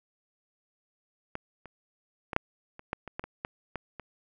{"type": "clicks", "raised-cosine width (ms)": 0.5, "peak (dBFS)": [-19, -30, -19, -7, -29, -15, -25, -18, -23, -17, -19, -25], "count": 12, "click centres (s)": [1.354, 1.657, 2.332, 2.364, 2.794, 2.931, 3.077, 3.195, 3.24, 3.449, 3.757, 3.997], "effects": []}